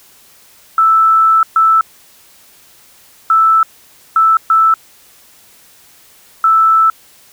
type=tone bursts at uneven times; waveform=sine; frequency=1318.5 Hz; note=E6; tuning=in tune; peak=-6 dBFS; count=6; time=0.78-1.43 / 1.56-1.81 / 3.3-3.63 / 4.16-4.37 / 4.5-4.74 / 6.44-6.9 s; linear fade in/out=2 ms; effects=white hiss -45 dBFS RMS until 7.32 s